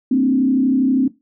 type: tone with frequency modulation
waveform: sine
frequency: 261.6 Hz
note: C4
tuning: in tune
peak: -12 dBFS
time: 0.11-1.08 s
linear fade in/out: 5 ms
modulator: 32.4 Hz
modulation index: 0.88
effects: noise-tail reverb RT60 0.2 s tail -18 dB re dry